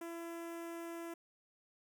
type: tone with notch filter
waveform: sawtooth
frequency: 336.3 Hz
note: E4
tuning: 35 cents sharp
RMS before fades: -45 dBFS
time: 0.01-1.14 s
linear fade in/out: 5 ms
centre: 4200 Hz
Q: 0.92
effects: none